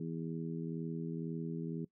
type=harmonic tone; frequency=82 Hz; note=E2; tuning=9 cents flat; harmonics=2 / 3 / 4 / 5; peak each=-39 / -43 / -45 / -47 dBFS; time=0-1.85 s; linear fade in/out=5 ms; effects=noise-tail reverb RT60 0.1 s tail -20 dB re dry